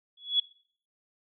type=tone with exponential growth; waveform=sine; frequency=3380 Hz; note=G#7; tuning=30 cents sharp; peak=-18 dBFS; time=0.17-0.4 s; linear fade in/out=5 ms; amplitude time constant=50 ms; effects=noise-tail reverb RT60 0.5 s tail -19 dB re dry